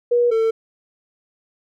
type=tone pair in turn; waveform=sine / triangle; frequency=481.3 / 448.7 Hz; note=B4 / A4; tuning=-45 / +34 cents; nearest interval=minor second; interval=121 cents; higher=first; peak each=-13 dBFS; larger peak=neither; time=0.11-0.31 / 0.31-0.51 s; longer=neither; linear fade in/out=10 ms; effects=none